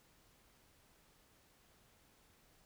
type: silence
effects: pink hiss -69 dBFS RMS until 2.65 s